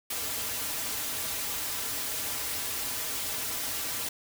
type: noise with comb filter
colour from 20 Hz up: white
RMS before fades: -33 dBFS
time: 0.1-4.09 s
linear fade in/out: 5 ms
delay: 5.5 ms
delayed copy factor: -0.7
effects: none